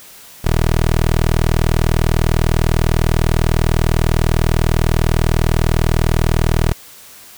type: tone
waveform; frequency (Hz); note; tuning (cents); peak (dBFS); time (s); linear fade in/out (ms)
15% pulse; 40; D#1; +49; -6; 0.44-6.73; 10
effects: white hiss -40 dBFS RMS until 7.37 s